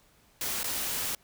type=noise with dropouts; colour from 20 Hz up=white; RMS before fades=-32 dBFS; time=0.41-1.15 s; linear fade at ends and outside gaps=2 ms; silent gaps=0.632-0.642 s; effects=pink hiss -63 dBFS RMS until 1.23 s